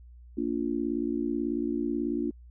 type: chord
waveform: sine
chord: Bb major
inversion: none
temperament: just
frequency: 233.1 / 291.4 / 349.6 Hz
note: Bb3 / D4 / F4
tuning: 0 / -13 / +2 cents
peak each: -32 / -30 / -32 dBFS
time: 0.37-2.31 s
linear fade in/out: 10 ms
effects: added 60 Hz sine -47 dBFS peak until 2.5 s